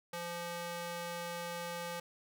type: tone with high-pass filter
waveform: square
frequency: 172.3 Hz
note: F3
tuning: 23 cents flat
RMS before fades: -41 dBFS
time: 0.13-2 s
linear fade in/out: 5 ms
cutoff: 460 Hz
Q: 0.75
effects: none